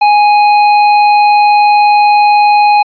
sine tone with tanh clipping, 830.6 Hz, G#5, in tune, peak -6 dBFS, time 0.01-2.83 s, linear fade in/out 10 ms, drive 13 dB, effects resampled to 11025 Hz

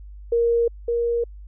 sine tone pair in turn, 468.3 / 471 Hz, A#4 / A#4, +8 / +18 cents, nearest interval unison, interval 10 cents, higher second, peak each -16 / -19 dBFS, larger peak first, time 0.32-0.68 / 0.88-1.24 s, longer neither, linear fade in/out 5 ms, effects added 50 Hz sine -37 dBFS peak until 1.47 s

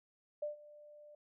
sine tone with ADSR envelope, 594 Hz, D5, 20 cents sharp, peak -34 dBFS, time 0.42-1.15 s, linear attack 8 ms, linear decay 130 ms, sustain -20 dB, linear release 4 ms, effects none

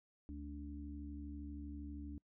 harmonic tone, 72.6 Hz, D2, 19 cents flat, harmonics 1 / 3 / 4, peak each -47 / -54 / -48 dBFS, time 0.29-2.18 s, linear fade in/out 0 ms, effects noise-tail reverb RT60 0.1 s tail -26 dB re dry

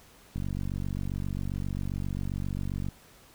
click train, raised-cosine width 5 ms, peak -21 dBFS, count 121, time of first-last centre 0.36-2.886 s, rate 47.5 Hz, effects pink hiss -56 dBFS RMS until 3.34 s

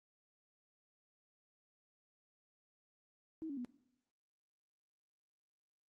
sine tone with pitch steps, 319.8 / 280 / 245.2 Hz, D#4 / C#4 / B3, +48 / +18 / -12 cents, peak -40 dBFS, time 3.42-3.648 s, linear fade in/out 0 ms, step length 76 ms, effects noise-tail reverb RT60 0.7 s tail -17 dB re dry + Opus 32 kbps

